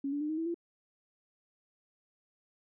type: tone with pitch steps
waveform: sine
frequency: 277.2 / 288.8 / 300.9 / 313.5 / 326.6 / 340.3 Hz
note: C#4 / D4 / D4 / D#4 / E4 / F4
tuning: 0 / -29 / +42 / +13 / -16 / -45 cents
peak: -31 dBFS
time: 0.04-0.544 s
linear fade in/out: 5 ms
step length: 84 ms
effects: none